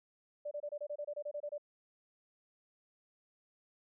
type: tone bursts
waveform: sine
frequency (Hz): 587.3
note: D5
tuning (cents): 0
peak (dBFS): -37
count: 13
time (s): 0.45-1.581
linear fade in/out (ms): 10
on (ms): 63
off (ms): 26
effects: none